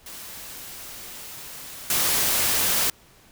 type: noise with level steps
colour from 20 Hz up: white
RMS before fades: -39 / -22 dBFS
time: 0.06-2.9 s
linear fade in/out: 2 ms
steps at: 1.9 s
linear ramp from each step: 2 ms
effects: pink hiss -54 dBFS RMS until 3.31 s

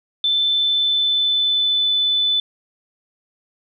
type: tone with pitch glide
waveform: sine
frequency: 3530 to 3502 Hz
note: A7 to A7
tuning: +5 to -9 cents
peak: -15 dBFS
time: 0.24-2.4 s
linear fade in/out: 2 ms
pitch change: -14 cents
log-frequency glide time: 0.47-1.9 s
effects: none

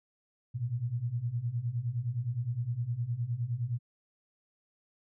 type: beating tone pair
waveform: sine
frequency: 114 / 123.7 Hz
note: A#2 / B2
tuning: -38 / +3 cents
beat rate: 9.7 Hz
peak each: -35 / -32 dBFS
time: 0.54-3.79 s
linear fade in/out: 20 ms
effects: none

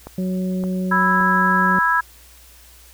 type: click train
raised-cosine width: 1 ms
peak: -19 dBFS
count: 3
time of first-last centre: 0.07-1.206 s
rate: 1.76 Hz
type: harmonic tone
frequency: 185 Hz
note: F#3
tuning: in tune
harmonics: 1 / 2 / 3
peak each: -20 / -31 / -33 dBFS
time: 0.18-1.79 s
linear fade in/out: 2 ms
type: chord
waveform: sine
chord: E major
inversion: second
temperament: just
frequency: 988.9 / 1318.5 / 1648.1 Hz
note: B5 / E6 / G#6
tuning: +2 / 0 / -14 cents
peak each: -19 / -20 / -18 dBFS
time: 0.91-2.01 s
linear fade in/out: 10 ms
effects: added 60 Hz sine -48 dBFS peak until 2.93 s + white hiss -48 dBFS RMS until 2.93 s

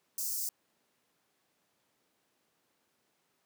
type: high-pass noise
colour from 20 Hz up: white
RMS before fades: -35 dBFS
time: 0.18-0.49 s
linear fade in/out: 2 ms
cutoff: 5000 Hz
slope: 48 dB/octave
effects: pink hiss -75 dBFS RMS until 3.45 s + high-pass 200 Hz 12 dB/octave

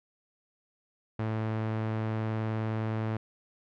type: tone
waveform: sawtooth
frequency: 110.1 Hz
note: A2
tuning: 2 cents sharp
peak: -25 dBFS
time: 1.19-3.17 s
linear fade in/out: 5 ms
effects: low-pass 2000 Hz 12 dB/octave

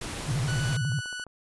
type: noise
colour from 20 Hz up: pink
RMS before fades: -35 dBFS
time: 0.01-0.77 s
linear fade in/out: 5 ms
type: tone with vibrato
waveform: sine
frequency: 131.6 Hz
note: C3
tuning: 10 cents sharp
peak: -25 dBFS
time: 0.27-1.01 s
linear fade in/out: 20 ms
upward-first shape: square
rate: 12 Hz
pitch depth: 210 cents each way
type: tone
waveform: sawtooth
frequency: 1480 Hz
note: F#6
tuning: in tune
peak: -30 dBFS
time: 0.48-1.24 s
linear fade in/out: 2 ms
type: click train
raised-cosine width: 1 ms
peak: -33 dBFS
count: 7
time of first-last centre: 0.85-1.267 s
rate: 14.4 Hz
effects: resampled to 24000 Hz

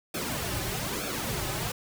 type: noise with flanger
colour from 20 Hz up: pink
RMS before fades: -32 dBFS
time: 0.14-1.72 s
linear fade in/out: 5 ms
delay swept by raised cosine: 1 to 4.4 ms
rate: 1.1 Hz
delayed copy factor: -0.75
effects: none

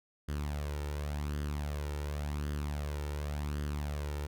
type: tone with flanger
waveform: sawtooth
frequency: 73.42 Hz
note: D2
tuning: in tune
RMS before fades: -36 dBFS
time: 0.28-4.27 s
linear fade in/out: 10 ms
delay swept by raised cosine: 0.62 to 2.22 ms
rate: 0.9 Hz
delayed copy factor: +0.55
effects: none

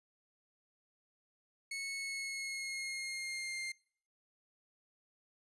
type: tone with pitch glide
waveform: sawtooth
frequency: 2199 to 2109 Hz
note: C#7 to C7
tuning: -14 to +13 cents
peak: -35 dBFS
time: 1.71-3.72 s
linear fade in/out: 5 ms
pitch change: -73 cents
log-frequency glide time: 1.96-3.6 s
effects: noise-tail reverb RT60 0.6 s tail -25 dB re dry + resampled to 24000 Hz

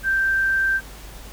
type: tone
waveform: sine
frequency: 1568 Hz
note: G6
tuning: in tune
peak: -17 dBFS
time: 0.03-0.81 s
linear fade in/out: 50 ms
effects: added 50 Hz sine -39 dBFS peak until 1.32 s + pink hiss -42 dBFS RMS until 1.32 s

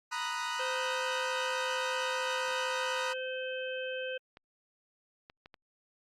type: chord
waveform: sawtooth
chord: B major seventh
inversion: third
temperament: equal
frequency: 932.3 / 987.8 / 1244.5 / 1480 Hz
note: A#5 / B5 / D#6 / F#6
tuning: 0 / 0 / 0 / 0 cents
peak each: -35 dBFS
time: 0.11-3.14 s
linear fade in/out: 20 ms
type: harmonic tone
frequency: 516 Hz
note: C5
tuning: 24 cents flat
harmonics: 1 / 3 / 5 / 6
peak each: -36 / -41 / -43 / -44 dBFS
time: 0.59-4.18 s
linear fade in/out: 10 ms
type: clicks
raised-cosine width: 0.3 ms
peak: -34 dBFS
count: 6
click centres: 2.483 / 2.513 / 4.371 / 5.299 / 5.459 / 5.542 s
effects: low-pass 7000 Hz 12 dB/octave + Opus 48 kbps

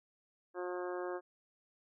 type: harmonic tone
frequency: 179.4 Hz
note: F3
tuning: 47 cents sharp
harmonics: 2 / 3 / 4 / 5 / 6 / 7 / 8 / 9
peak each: -39 / -43 / -47 / -51 / -49 / -51 / -55 / -51 dBFS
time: 0.54-1.21 s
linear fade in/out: 50 ms
effects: none

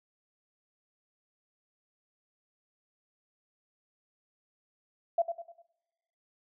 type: tone with echo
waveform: sine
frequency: 676 Hz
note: E5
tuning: 43 cents sharp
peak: -22 dBFS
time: 5.18-5.22 s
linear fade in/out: 5 ms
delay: 100 ms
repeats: 4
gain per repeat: -8 dB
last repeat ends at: 5.62 s
effects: noise-tail reverb RT60 1.0 s tail -21 dB re dry

